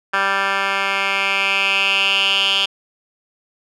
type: tone with band-pass filter sweep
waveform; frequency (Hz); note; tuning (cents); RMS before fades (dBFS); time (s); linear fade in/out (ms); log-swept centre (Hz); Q
10% pulse; 196; G3; 0; -18; 0.13-2.66; 10; 1700 to 3200; 4.9
effects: none